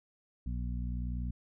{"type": "harmonic tone", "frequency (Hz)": 60.6, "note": "B1", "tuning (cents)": -32, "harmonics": [1, 2, 3, 4], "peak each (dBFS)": [-34, -41, -43, -45], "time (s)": [0.46, 1.31], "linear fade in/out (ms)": 5, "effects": []}